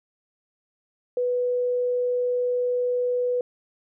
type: tone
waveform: sine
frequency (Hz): 493.4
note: B4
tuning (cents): -2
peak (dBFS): -21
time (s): 1.17-3.41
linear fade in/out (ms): 2
effects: none